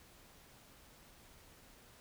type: silence
effects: pink hiss -61 dBFS RMS until 2 s